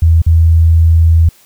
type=tone with dropouts; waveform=sine; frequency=82 Hz; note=E2; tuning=9 cents flat; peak=-4 dBFS; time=0.02-1.29 s; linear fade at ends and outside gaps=5 ms; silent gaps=0.219-0.264 s; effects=white hiss -46 dBFS RMS until 1.45 s